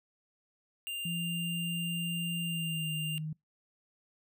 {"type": "tone", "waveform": "square", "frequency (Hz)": 2795, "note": "F7", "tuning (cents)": 1, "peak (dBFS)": -36, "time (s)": [0.87, 3.18], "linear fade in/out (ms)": 0}
{"type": "tone with pitch glide", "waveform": "sine", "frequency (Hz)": [169.5, 155.43], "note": ["E3", "D#3"], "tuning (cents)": [49, -1], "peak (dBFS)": -34, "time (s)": [1.05, 3.33], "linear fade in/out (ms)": 5, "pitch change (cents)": -150, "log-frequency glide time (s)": [2.42, 2.93]}
{"effects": ["noise-tail reverb RT60 0.2 s tail -26 dB re dry"]}